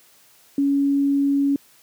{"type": "tone", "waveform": "sine", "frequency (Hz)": 280, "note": "C#4", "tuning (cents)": 18, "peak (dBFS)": -16, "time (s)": [0.58, 1.56], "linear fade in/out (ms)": 2, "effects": ["white hiss -54 dBFS RMS until 1.82 s", "high-pass 100 Hz 12 dB/octave"]}